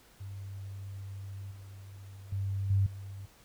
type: tone with level steps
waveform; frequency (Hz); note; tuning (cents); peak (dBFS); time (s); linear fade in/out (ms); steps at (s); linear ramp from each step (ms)
sine; 98; G2; 0; -39 / -45 / -30 / -23 / -40; 0.2-3.26; 10; 1.51 / 2.32 / 2.7 / 2.86; 5
effects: pink hiss -60 dBFS RMS until 3.44 s